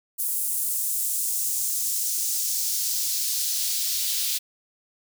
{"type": "noise with high-pass filter sweep", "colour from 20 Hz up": "white", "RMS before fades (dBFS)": -26, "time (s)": [0.18, 4.39], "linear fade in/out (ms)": 20, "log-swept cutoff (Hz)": [10000, 3700], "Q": 1.4, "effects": []}